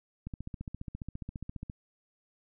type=click train; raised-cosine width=5 ms; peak=-26 dBFS; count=22; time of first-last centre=0.27-1.699 s; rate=14.7 Hz; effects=none